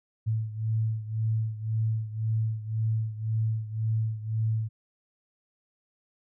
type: beating tone pair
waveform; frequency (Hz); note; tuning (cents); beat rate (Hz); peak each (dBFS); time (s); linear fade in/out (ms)
sine; 110 / 111.9; A2 / A2; 0 / +30; 1.9; -27 / -31; 0.26-4.69; 20
effects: none